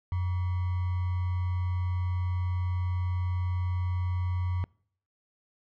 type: tone with sample-and-hold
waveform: sine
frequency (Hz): 90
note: F#2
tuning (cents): -47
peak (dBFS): -26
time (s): 0.12-4.64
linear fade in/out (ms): 0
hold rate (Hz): 1050
effects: noise-tail reverb RT60 0.6 s tail -25 dB re dry + low-pass 2000 Hz 12 dB/octave